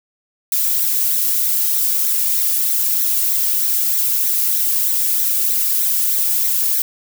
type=noise with flanger; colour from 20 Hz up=violet; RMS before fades=-17 dBFS; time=0.52-6.82 s; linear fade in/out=2 ms; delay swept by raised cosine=0.5 to 1.8 ms; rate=3.2 Hz; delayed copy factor=+0.55; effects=none

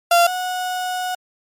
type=tone pair in turn; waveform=35% pulse; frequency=690 / 732.4 Hz; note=F5 / F#5; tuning=-21 / -18 cents; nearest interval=minor second; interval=103 cents; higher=second; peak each=-9 / -20 dBFS; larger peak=first; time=0.11-0.27 / 0.27-1.15 s; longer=second; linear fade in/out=5 ms; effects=MP3 64 kbps

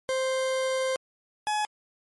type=tone pair in turn; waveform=40% pulse; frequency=523.3 / 845.4 Hz; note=C5 / G#5; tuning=0 / +31 cents; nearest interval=minor sixth; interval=831 cents; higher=second; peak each=-24 dBFS; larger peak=neither; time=0.09-0.96 / 1.47-1.65 s; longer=first; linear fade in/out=0 ms; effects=MP3 48 kbps

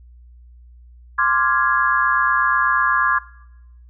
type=chord; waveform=sine; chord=D half-diminished seventh; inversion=third; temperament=equal; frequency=1046.5 / 1174.7 / 1396.9 / 1661.2 Hz; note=C6 / D6 / F6 / Ab6; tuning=0 / 0 / 0 / 0 cents; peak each=-20 / -20 / -23 / -18 dBFS; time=1.18-3.19 s; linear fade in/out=10 ms; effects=noise-tail reverb RT60 0.9 s tail -21 dB re dry + added 60 Hz sine -42 dBFS peak until 3.89 s

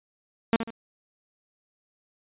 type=tone with echo; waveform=sawtooth; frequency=228 Hz; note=A#3; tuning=38 cents flat; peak=-14 dBFS; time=0.53-0.56 s; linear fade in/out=0 ms; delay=72 ms; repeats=2; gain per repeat=-9 dB; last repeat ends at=0.704 s; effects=resampled to 8000 Hz

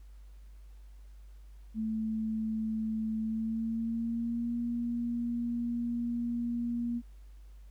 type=tone with pitch glide; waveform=sine; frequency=220 to 237.2 Hz; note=A3 to A#3; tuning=0 to +30 cents; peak=-30 dBFS; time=1.74-7.02 s; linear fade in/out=50 ms; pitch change=+130 cents; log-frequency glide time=3.2-4.56 s; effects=added 50 Hz sine -48 dBFS peak until 7.7 s + pink hiss -70 dBFS RMS until 7.7 s

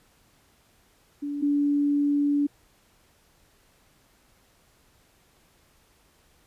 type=tone pair in turn; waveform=sine; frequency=288.1 / 288.1 Hz; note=D4 / D4; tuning=-33 / -33 cents; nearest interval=unison; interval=0 cents; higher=neither; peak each=-28 / -20 dBFS; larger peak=second; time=1.22-1.42 / 1.42-2.47 s; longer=second; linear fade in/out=10 ms; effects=pink hiss -62 dBFS RMS until 6.46 s + resampled to 32000 Hz

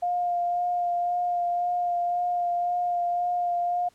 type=tone with vibrato; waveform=sine; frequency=705 Hz; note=F5; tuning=16 cents sharp; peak=-23 dBFS; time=0.02-3.89 s; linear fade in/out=10 ms; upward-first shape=sine; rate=1.9 Hz; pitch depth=14 cents each way; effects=pink hiss -62 dBFS RMS until 3.94 s + low-pass 11000 Hz 12 dB/octave

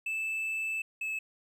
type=tone pair in turn; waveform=triangle; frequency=2632 / 2602 Hz; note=E7 / E7; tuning=-3 / -23 cents; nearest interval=unison; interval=20 cents; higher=first; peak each=-29 / -30 dBFS; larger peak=first; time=0.06-0.82 / 1.01-1.19 s; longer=first; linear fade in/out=5 ms; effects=none

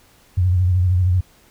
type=tone with vibrato; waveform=sine; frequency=90.7 Hz; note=F#2; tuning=34 cents flat; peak=-13 dBFS; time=0.37-1.21 s; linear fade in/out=10 ms; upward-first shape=sine; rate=13 Hz; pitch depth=64 cents each way; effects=pink hiss -53 dBFS RMS until 1.5 s

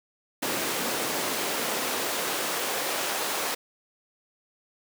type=noise with high-pass filter sweep; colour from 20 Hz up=pink; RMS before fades=-29 dBFS; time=0.42-3.55 s; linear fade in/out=10 ms; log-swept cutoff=280 to 510 Hz; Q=0.92; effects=none

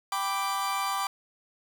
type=chord; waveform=40% pulse; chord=G major; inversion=none; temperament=equal with one note detuned; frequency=784 / 991.2 / 1174.7 Hz; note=G5 / B5 / D6; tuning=0 / +6 / 0 cents; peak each=-32 / -33 / -29 dBFS; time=0.12-1.07 s; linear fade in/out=2 ms; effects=9-bit

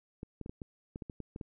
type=clicks; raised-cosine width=3 ms; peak=-28 dBFS; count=11; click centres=0.231 / 0.413 / 0.461 / 0.495 / 0.618 / 0.959 / 1.022 / 1.098 / 1.203 / 1.361 / 1.412 s; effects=none

